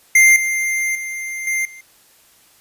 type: tone with level steps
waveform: square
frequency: 2098 Hz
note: C7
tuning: 4 cents sharp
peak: -8 / -18 / -25 / -18 / -37 dBFS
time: 0.15-1.81 s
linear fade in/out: 5 ms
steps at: 0.36 / 0.95 / 1.47 / 1.65 s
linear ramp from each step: 2 ms
effects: white hiss -52 dBFS RMS until 2.6 s + resampled to 32000 Hz